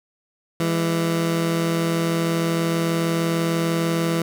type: tone pair together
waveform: 20% pulse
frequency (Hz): 166.5 / 206.6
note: E3 / G#3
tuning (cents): +18 / -9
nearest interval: major third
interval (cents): 373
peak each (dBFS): -15 / -25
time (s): 0.6-4.22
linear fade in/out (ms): 2
effects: none